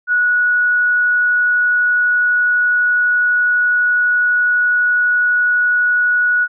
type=tone; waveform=sine; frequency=1464 Hz; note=F#6; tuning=19 cents flat; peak=-11 dBFS; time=0.07-6.48 s; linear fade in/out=50 ms; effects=none